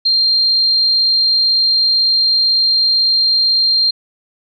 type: tone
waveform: sine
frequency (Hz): 4186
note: C8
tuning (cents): 0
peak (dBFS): -10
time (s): 0.05-3.91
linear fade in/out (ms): 10
effects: none